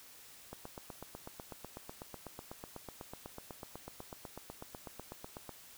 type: click train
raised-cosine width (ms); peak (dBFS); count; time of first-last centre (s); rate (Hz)
1; -30; 41; 0.53-5.493; 8.06
effects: white hiss -56 dBFS RMS until 5.77 s